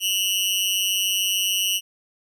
sawtooth tone with amplitude modulation, 2900 Hz, F#7, 35 cents flat, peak -13 dBFS, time 0-1.81 s, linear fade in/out 50 ms, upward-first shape sine, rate 193 Hz, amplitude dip 95%, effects none

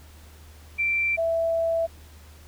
sine tone pair in turn, 2349 / 661.3 Hz, D7 / E5, 0 / +5 cents, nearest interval octave + minor seventh, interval 2195 cents, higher first, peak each -21 dBFS, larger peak neither, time 0.78-1.17 / 1.17-1.87 s, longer second, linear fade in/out 20 ms, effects added 76 Hz sine -46 dBFS peak until 2.47 s + pink hiss -53 dBFS RMS until 2.47 s

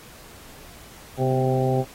harmonic tone with a mistuned harmonic, 130.6 Hz, C3, 3 cents flat, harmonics 1 / 2 / 3 / 4 / 5 / 6, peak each -22 / -28 / -25 / -27 / -31 / -28 dBFS, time 1.17-1.85 s, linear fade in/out 50 ms, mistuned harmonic 2, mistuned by -44 cents, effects pink hiss -46 dBFS RMS until 1.94 s + AAC 48 kbps

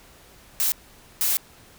blue noise bursts at uneven times, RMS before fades -22 dBFS, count 2, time 0.6-0.72 / 1.21-1.37 s, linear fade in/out 0 ms, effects pink hiss -51 dBFS RMS until 1.78 s

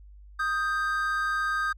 triangle tone pair together, 1244.5 / 1581.6 Hz, D#6 / G6, 0 / +15 cents, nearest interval major third, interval 415 cents, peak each -26 dBFS, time 0.39-1.73 s, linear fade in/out 10 ms, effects added 50 Hz sine -46 dBFS peak until 1.77 s

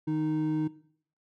triangle tone pair together, 155 / 310 Hz, D#3 / D#4, -6 / -6 cents, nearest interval octave, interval 1200 cents, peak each -29 / -26 dBFS, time 0.07-0.68 s, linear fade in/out 10 ms, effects noise-tail reverb RT60 0.6 s tail -18 dB re dry

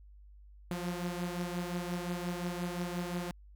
sawtooth beating tone pair, 174.61 / 180.31 Hz, F3 / F#3, 0 / -44 cents, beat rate 5.7 Hz, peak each -32 / -36 dBFS, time 0.71-3.31 s, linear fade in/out 0 ms, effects added 50 Hz sine -52 dBFS peak until 3.55 s

